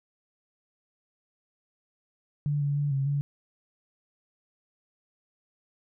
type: tone with pitch steps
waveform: sine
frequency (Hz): 146 / 143 / 144.8 / 136.5 / 142.7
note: D3 / D3 / D3 / C#3 / D3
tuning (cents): -10 / -46 / -24 / -26 / -49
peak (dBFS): -24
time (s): 2.46-3.21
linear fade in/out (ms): 0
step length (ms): 150
effects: none